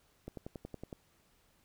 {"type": "click train", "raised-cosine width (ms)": 2, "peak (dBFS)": -29, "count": 8, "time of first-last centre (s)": [0.28, 0.928], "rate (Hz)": 10.8, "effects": ["pink hiss -70 dBFS RMS until 1.64 s"]}